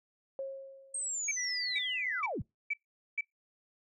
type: tone with exponential decay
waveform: sine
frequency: 541 Hz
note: C#5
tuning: 42 cents flat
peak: -33 dBFS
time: 0.39-1.31 s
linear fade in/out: 1 ms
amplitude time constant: 200 ms
type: linear sweep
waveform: sine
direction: down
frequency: 8520 to 51.91 Hz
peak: -33 dBFS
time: 0.94-2.42 s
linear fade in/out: 5 ms
type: tone bursts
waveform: sine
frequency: 2306 Hz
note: D7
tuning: 32 cents flat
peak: -29 dBFS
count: 5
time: 1.28-3.21 s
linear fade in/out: 5 ms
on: 34 ms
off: 440 ms
type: tone with pitch glide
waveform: sine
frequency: 1983 to 2007 Hz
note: B6 to B6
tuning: +7 to +27 cents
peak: -36 dBFS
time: 1.36-2.21 s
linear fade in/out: 20 ms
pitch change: +20 cents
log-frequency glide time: 1.72-1.87 s
effects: noise-tail reverb RT60 0.2 s tail -26 dB re dry + tanh soft clip ceiling -20 dBFS